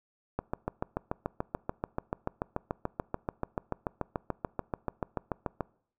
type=click train; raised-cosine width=1 ms; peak=-16 dBFS; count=37; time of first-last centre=0.39-5.607 s; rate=6.9 Hz; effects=noise-tail reverb RT60 0.6 s tail -24 dB re dry